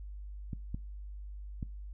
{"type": "clicks", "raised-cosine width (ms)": 5, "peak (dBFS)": -25, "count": 3, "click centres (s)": [0.532, 0.745, 1.628], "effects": ["noise-tail reverb RT60 0.3 s tail -23 dB re dry", "added 50 Hz sine -41 dBFS peak until 1.93 s"]}